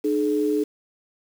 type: tone pair together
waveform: sine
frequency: 301.9 / 425.8 Hz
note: D4 / G#4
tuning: +48 / +43 cents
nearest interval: tritone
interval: 595 cents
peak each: -22 dBFS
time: 0.04-0.64 s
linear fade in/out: 10 ms
effects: 7-bit